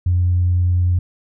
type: tone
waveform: sine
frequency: 89 Hz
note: F2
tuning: 33 cents sharp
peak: -12 dBFS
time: 0.06-0.99 s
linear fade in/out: 5 ms
effects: tanh soft clip ceiling -8 dBFS